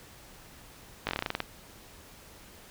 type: slowing click train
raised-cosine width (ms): 0.3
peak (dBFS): -13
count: 11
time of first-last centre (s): 1.07-1.403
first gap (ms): 19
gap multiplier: 1.12
effects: pink hiss -52 dBFS RMS until 2.7 s